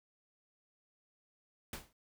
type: noise with exponential decay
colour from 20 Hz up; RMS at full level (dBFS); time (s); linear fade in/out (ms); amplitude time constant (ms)
pink; -39; 1.73-1.93; 2; 43
effects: none